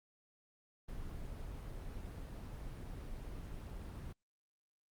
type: noise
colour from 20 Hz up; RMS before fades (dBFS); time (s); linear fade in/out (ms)
brown; -45; 0.88-4.13; 10
effects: Opus 24 kbps